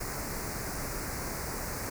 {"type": "band-stop noise", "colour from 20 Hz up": "pink", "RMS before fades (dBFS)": -36, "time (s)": [0, 1.9], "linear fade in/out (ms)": 10, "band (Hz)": [2300, 4600], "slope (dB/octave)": 48, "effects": []}